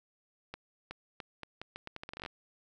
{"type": "accelerating click train", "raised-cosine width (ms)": 0.3, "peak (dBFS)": -25, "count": 17, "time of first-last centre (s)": [0.54, 2.261], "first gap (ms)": 370, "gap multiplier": 0.79, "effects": []}